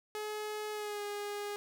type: tone with pitch glide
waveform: sawtooth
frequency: 424.4 to 411.1 Hz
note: G#4 to G#4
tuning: +38 to -18 cents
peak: -33 dBFS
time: 0.15-1.56 s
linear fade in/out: 0 ms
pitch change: -56 cents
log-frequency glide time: 0.72-1.03 s
effects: none